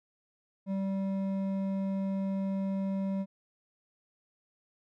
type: tone with hard clipping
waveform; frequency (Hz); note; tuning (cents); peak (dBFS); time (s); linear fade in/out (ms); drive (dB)
sine; 193.9; G3; -19; -31; 0.66-3.26; 50; 8
effects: none